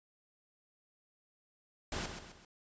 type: noise with echo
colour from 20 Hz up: pink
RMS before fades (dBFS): -38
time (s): 1.92-2.06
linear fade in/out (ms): 2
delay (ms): 130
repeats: 3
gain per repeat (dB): -7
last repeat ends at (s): 2.45
effects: resampled to 16000 Hz